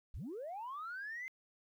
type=linear sweep; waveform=sine; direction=up; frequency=32.22 to 2093 Hz; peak=-40 dBFS; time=0.14-1.28 s; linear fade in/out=0 ms; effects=tanh soft clip ceiling -38 dBFS + 12-bit